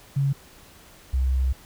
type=tone pair in turn; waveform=sine; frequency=138.59 / 65.16 Hz; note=C#3 / C2; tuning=0 / -7 cents; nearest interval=octave + minor second; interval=1307 cents; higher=first; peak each=-19 dBFS; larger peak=neither; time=0.16-0.33 / 1.13-1.53 s; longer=second; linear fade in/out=10 ms; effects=pink hiss -50 dBFS RMS until 1.65 s